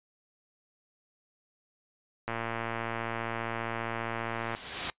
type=click train; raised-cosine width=0.5 ms; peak=-18 dBFS; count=262; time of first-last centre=2.28-4.55 s; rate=115 Hz
type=noise with exponential growth; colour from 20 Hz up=white; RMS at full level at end=-27 dBFS; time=3.98-4.9 s; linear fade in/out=1 ms; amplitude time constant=200 ms
effects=noise-tail reverb RT60 0.1 s tail -22 dB re dry + resampled to 8000 Hz